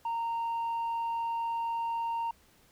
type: tone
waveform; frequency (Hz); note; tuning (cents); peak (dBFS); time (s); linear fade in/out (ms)
sine; 924; A#5; -16; -27; 0.05-2.31; 5
effects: tanh soft clip ceiling -29 dBFS + pink hiss -63 dBFS RMS until 2.71 s